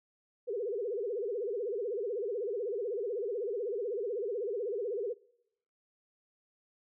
sine tone with vibrato, 440 Hz, A4, in tune, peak -32 dBFS, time 0.47-5.14 s, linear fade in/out 20 ms, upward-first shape sine, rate 16 Hz, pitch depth 220 cents each way, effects noise-tail reverb RT60 0.8 s tail -24 dB re dry

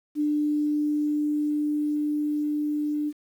sine tone with level ramp, 297.7 Hz, D4, 24 cents sharp, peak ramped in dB -21 to -24 dBFS, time 0.15-3.13 s, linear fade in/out 50 ms, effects 9-bit

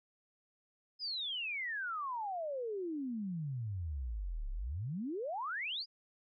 sine exponential two-way sweep, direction down then up, 5120 to 32.7 to 5120 Hz, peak -36 dBFS, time 0.99-5.86 s, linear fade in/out 50 ms, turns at 4.5 s, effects none

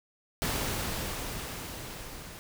pink noise with level ramp, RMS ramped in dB -30 to -45 dBFS, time 0.42-2.39 s, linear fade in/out 0 ms, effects none

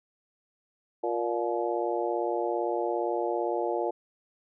harmonic tone with a mistuned harmonic, 117.6 Hz, A#2, 16 cents sharp, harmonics 3 / 4 / 5 / 6 / 7, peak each -31 / -32 / -33 / -34 / -34 dBFS, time 1.03-3.91 s, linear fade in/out 10 ms, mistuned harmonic 7, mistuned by +60 cents, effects none

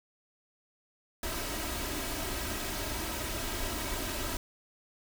pink noise with comb filter, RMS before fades -35 dBFS, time 1.23-4.37 s, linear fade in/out 2 ms, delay 3.1 ms, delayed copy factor +0.6, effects none

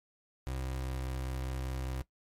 30% pulse tone with pitch glide, 65.41 to 64.96 Hz, C2 to C2, 0 to -12 cents, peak -32 dBFS, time 0.47-2.02 s, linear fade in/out 0 ms, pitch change -12 cents, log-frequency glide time 0.62-1.02 s, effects noise-tail reverb RT60 0.1 s tail -17 dB re dry + MP3 64 kbps

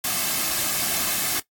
white noise with comb filter, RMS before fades -24 dBFS, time 0.04-1.4 s, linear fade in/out 5 ms, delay 2.1 ms, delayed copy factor -0.55, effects noise-tail reverb RT60 0.1 s tail -18 dB re dry + AAC 64 kbps

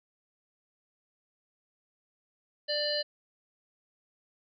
harmonic tone, 592 Hz, D5, 14 cents sharp, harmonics 1 / 3 / 5 / 7 / 8, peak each -32 / -38 / -38 / -32 / -37 dBFS, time 2.68-3.03 s, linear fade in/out 20 ms, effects none

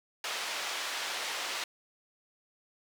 white band-pass noise, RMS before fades -36 dBFS, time 0.24-1.64 s, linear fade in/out 2 ms, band 560 to 4200 Hz, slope 12 dB/octave, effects none

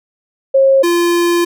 sine / square tone pair in turn, 540 / 345.1 Hz, C#5 / F4, -45 / -21 cents, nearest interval minor sixth, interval 776 cents, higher first, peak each -6 / -11 dBFS, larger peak first, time 0.54-0.83 / 0.83-1.45 s, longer second, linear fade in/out 10 ms, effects none

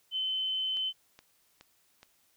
sine tone, 3058 Hz, G7, 44 cents flat, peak -29 dBFS, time 0.11-0.93 s, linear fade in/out 50 ms
click train, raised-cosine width 0.2 ms, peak -33 dBFS, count 4, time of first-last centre 0.77-2.031 s, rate 2.38 Hz
effects white hiss -69 dBFS RMS until 2.36 s

